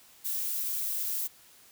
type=noise; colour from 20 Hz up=violet; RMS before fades=-32 dBFS; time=0.24-1.28 s; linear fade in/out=20 ms; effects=white hiss -57 dBFS RMS until 1.71 s